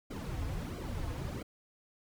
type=noise with flanger; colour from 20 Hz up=brown; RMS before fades=-38 dBFS; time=0.1-1.43 s; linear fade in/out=10 ms; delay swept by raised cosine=1.1 to 5.2 ms; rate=1.5 Hz; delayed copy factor=-0.85; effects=none